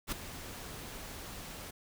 pink noise with ADSR envelope, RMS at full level -33 dBFS, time 0.07-1.71 s, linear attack 51 ms, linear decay 8 ms, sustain -12 dB, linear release 9 ms, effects none

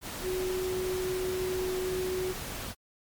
sine tone in noise, 370 Hz, F#4, in tune, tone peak -29 dBFS, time 0.22-2.35 s, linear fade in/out 50 ms, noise pink, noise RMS -38 dBFS, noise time 0.01-2.75 s, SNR +6 dB, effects MP3 96 kbps

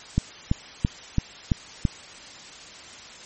click train, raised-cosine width 5 ms, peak -7 dBFS, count 6, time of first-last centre 0.18-1.852 s, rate 2.99 Hz, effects white hiss -43 dBFS RMS until 3.25 s + MP3 32 kbps

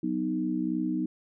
sine chord, B major, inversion second, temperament equal with one note detuned, 185 / 248.8 / 311.1 Hz, F#3 / B3 / D#4, 0 / +13 / 0 cents, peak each -33 / -31 / -29 dBFS, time 0.03-1.06 s, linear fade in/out 5 ms, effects none

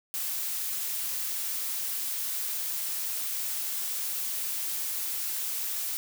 blue noise, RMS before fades -32 dBFS, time 0.14-5.97 s, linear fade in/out 0 ms, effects none

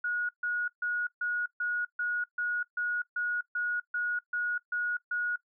sine tone bursts, 1450 Hz, F#6, 35 cents flat, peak -28 dBFS, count 14, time 0.04-5.36 s, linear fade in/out 5 ms, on 250 ms, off 140 ms, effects noise-tail reverb RT60 0.1 s tail -20 dB re dry

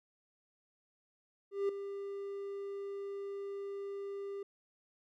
triangle tone with ADSR envelope, 398.1 Hz, G4, 27 cents sharp, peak -26 dBFS, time 1.51-4.43 s, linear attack 180 ms, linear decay 4 ms, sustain -11 dB, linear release 4 ms, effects none

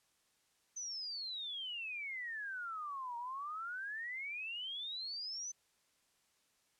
sine exponential two-way sweep, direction down then up, 6180 to 932.3 to 6180 Hz, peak -40 dBFS, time 0.76-5.52 s, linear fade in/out 10 ms, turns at 3.17 s, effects white hiss -75 dBFS RMS until 6.79 s + low-pass 10000 Hz 12 dB/octave

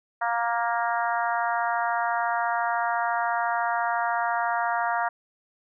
harmonic tone, 234.1 Hz, A#3, 8 cents sharp, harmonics 3 / 4 / 5 / 6 / 7 / 8, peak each -27 / -28 / -32 / -31 / -34 / -36 dBFS, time 0.21-5.09 s, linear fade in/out 10 ms, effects none

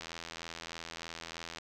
click train, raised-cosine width 0.2 ms, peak -24 dBFS, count 132, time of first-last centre 0.01-1.585 s, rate 83.2 Hz, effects none

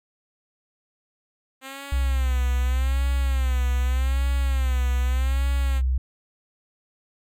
5% pulse tone with vibrato, 262.9 Hz, C4, 8 cents sharp, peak -24 dBFS, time 1.61-5.82 s, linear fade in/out 50 ms, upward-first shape sine, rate 0.83 Hz, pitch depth 110 cents each way
sine tone, 64.2 Hz, C2, 32 cents flat, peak -19 dBFS, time 1.92-5.98 s, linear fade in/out 5 ms
effects none

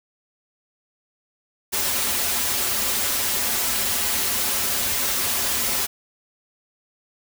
white noise with comb filter, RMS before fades -23 dBFS, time 1.72-5.87 s, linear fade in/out 20 ms, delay 6.4 ms, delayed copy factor -1, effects none

